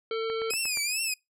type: harmonic tone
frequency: 448.7 Hz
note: A4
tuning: 34 cents sharp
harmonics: 1 / 3 / 5 / 7 / 9 / 10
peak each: -28 / -37 / -41 / -42 / -46 / -48 dBFS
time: 0.11-0.51 s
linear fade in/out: 2 ms
type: click train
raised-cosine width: 0.5 ms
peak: -26 dBFS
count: 5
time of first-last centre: 0.3-0.773 s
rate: 8.46 Hz
type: tone with vibrato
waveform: 15% pulse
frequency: 2496 Hz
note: D#7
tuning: 5 cents sharp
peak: -20 dBFS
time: 0.5-1.14 s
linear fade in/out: 5 ms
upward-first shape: triangle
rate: 2.4 Hz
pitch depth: 160 cents each way
effects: noise-tail reverb RT60 0.2 s tail -26 dB re dry